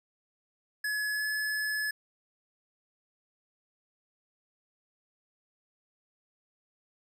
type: tone with pitch glide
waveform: square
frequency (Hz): 1700 to 1712.8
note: G#6 to A6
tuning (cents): +40 to -47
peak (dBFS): -30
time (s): 0.84-1.91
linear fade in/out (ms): 5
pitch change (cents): +13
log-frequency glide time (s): 1.12-1.26
effects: none